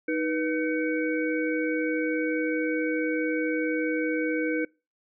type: tone cluster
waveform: sine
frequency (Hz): 312.6 / 487.9 / 1529 / 2247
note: D#4 / B4 / G6 / C#7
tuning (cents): +8 / -21 / -44 / +23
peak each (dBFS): -27 / -29 / -34 / -34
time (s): 0.08-4.65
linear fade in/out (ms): 5
effects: noise-tail reverb RT60 0.3 s tail -25 dB re dry